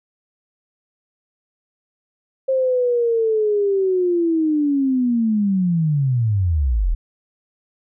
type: linear sweep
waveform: sine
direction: down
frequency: 533 to 35.15 Hz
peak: -15 dBFS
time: 2.48-6.95 s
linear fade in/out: 10 ms
effects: none